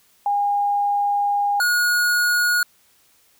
sine / square tone pair in turn, 813 / 1445.6 Hz, G#5 / F#6, -37 / -41 cents, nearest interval minor seventh, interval 996 cents, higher second, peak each -17 dBFS, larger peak neither, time 0.26-1.6 / 1.6-2.63 s, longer first, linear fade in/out 2 ms, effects white hiss -58 dBFS RMS until 3.39 s

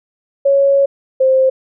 sine tone pair in turn, 554.4 / 525.3 Hz, C#5 / C5, 0 / +7 cents, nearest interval minor second, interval 93 cents, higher first, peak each -8 dBFS, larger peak neither, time 0.45-0.86 / 1.2-1.5 s, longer first, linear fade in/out 10 ms, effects none

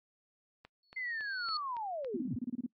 click train, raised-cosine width 0.3 ms, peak -34 dBFS, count 6, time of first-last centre 0.65-2.047 s, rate 3.58 Hz
sine tone with exponential growth, 4400 Hz, C#8, 14 cents flat, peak -32 dBFS, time 0.83-1.57 s, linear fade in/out 2 ms, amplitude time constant 160 ms
sine linear sweep, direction down, 2093 to 85.4 Hz, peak -35 dBFS, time 0.96-2.36 s, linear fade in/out 10 ms
sine tone bursts, 244.7 Hz, B3, 16 cents flat, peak -32 dBFS, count 10, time 2.14-2.664 s, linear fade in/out 5 ms, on 29 ms, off 26 ms
effects noise-tail reverb RT60 0.1 s tail -22 dB re dry + MP3 48 kbps

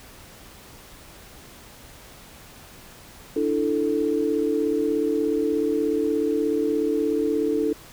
sine chord, D suspended second, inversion none, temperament just, 293.7 / 330.4 / 440.5 Hz, D4 / E4 / A4, 0 / +4 / +2 cents, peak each -25 / -26 / -23 dBFS, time 3.36-7.73 s, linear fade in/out 5 ms, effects pink hiss -46 dBFS RMS until 7.92 s

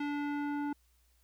square tone with low-pass filter sweep, 290 Hz, D4, 22 cents flat, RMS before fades -35 dBFS, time 0-0.73 s, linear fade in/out 5 ms, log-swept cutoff 2700 to 1200 Hz, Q 1.2, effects added 60 Hz sine -67 dBFS peak until 1.23 s + white hiss -73 dBFS RMS until 1.23 s

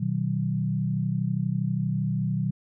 sine chord, B major, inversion none, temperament equal with one note detuned, 123.47 / 155.56 / 188.34 Hz, B2 / D#3 / F#3, 0 / 0 / +31 cents, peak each -28 dBFS, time 0-2.51 s, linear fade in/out 10 ms, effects none

